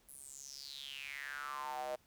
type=tone with high-pass filter sweep; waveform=square; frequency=69.3 Hz; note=C#2; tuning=in tune; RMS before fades=-45 dBFS; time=0.08-1.96 s; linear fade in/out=10 ms; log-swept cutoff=11000 to 590 Hz; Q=7.5; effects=pink hiss -70 dBFS RMS until 2.06 s